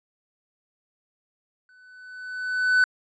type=tone with exponential growth; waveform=triangle; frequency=1500 Hz; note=F#6; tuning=23 cents sharp; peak=-12 dBFS; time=1.69-2.84 s; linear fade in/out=1 ms; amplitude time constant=250 ms; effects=resampled to 16000 Hz